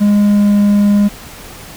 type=tone with pitch glide; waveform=triangle; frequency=205.7 to 204.4 Hz; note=G#3 to G#3; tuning=-16 to -27 cents; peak=-5 dBFS; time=0-1.09 s; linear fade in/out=20 ms; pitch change=-11 cents; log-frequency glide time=0.2-0.6 s; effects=pink hiss -33 dBFS RMS until 1.76 s